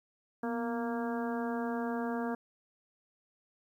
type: harmonic tone with a mistuned harmonic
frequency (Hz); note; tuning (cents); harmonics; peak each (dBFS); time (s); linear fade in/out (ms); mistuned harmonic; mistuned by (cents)
232.5; A#3; -4; 1 / 2 / 3 / 4 / 5 / 6 / 7; -34 / -38 / -40 / -43 / -46 / -47 / -46; 0.43-2.35; 5; 1; +60
effects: 11-bit